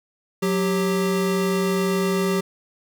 square tone pair together, 183.46 / 392 Hz, F#3 / G4, -14 / 0 cents, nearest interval octave + minor second, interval 1314 cents, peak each -23 dBFS, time 0.42-2.41 s, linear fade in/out 10 ms, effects none

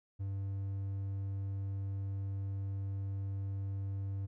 triangle tone, 98 Hz, G2, in tune, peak -33 dBFS, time 0.19-4.27 s, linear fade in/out 20 ms, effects none

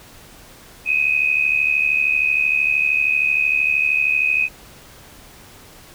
sine tone pair together, 2489 / 2562 Hz, D#7 / E7, 0 / -50 cents, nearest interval minor second, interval 50 cents, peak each -18 dBFS, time 0.85-4.49 s, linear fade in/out 50 ms, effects pink hiss -44 dBFS RMS until 5.94 s

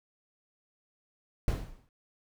brown noise with exponential decay, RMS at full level -26 dBFS, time 1.48-1.89 s, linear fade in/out 1 ms, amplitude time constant 87 ms, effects none

